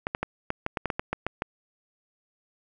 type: clicks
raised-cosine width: 0.5 ms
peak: -12 dBFS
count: 12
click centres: 0.069 / 0.149 / 0.23 / 0.504 / 0.664 / 0.772 / 0.857 / 0.902 / 0.995 / 1.13 / 1.266 / 1.421 s
effects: none